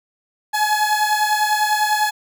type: beating tone pair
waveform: 30% pulse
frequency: 845 / 855 Hz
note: G#5 / A5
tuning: +30 / -50 cents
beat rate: 10 Hz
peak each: -15 / -18 dBFS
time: 0.53-2.11 s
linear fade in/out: 20 ms
effects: none